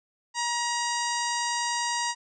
harmonic tone with a mistuned harmonic, 950 Hz, A#5, 33 cents sharp, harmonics 1 / 2 / 3 / 4 / 5 / 6 / 7 / 8 / 9, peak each -29 / -33 / -38 / -39 / -35 / -36 / -39 / -38 / -43 dBFS, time 0.34-2.15 s, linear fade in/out 50 ms, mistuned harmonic 6, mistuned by +21 cents, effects none

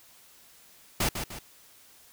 pink noise with echo, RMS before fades -26 dBFS, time 1-1.09 s, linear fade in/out 5 ms, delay 150 ms, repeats 2, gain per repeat -7 dB, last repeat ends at 1.39 s, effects white hiss -56 dBFS RMS until 2.12 s

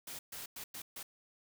white noise bursts at uneven times, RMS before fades -45 dBFS, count 5, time 0.07-0.19 / 0.32-0.46 / 0.56-0.64 / 0.74-0.82 / 0.96-1.03 s, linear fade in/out 5 ms, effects none

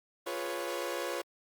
sawtooth chord, C# dominant seventh, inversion first, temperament equal, 349.2 / 415.3 / 493.9 / 554.4 Hz, E#4 / G#4 / B4 / C#5, 0 / 0 / 0 / 0 cents, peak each -35 / -39 / -35 / -34 dBFS, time 0.26-1.22 s, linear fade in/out 10 ms, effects Opus 32 kbps

